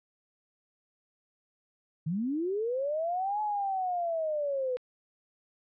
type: linear two-way sweep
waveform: sine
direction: up then down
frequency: 146.83 to 855 to 491.4 Hz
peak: -28 dBFS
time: 2.06-4.77 s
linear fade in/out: 10 ms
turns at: 3.41 s
type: click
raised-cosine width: 0.3 ms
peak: -32 dBFS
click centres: 4.77 s
effects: none